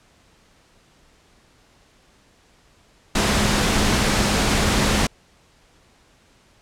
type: tone in noise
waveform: sine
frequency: 207.7 Hz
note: G#3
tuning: in tune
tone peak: -26 dBFS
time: 3.15-5.07 s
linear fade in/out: 5 ms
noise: pink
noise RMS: -19 dBFS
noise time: 3.15-5.07 s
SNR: -10 dB
effects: pink hiss -56 dBFS RMS until 6.61 s + low-pass 8000 Hz 12 dB/octave